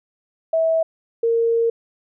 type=tone pair in turn; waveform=sine; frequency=650 / 461.1 Hz; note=E5 / A#4; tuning=-24 / -19 cents; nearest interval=tritone; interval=595 cents; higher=first; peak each=-15 dBFS; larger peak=neither; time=0.53-0.83 / 1.23-1.7 s; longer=second; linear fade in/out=5 ms; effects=none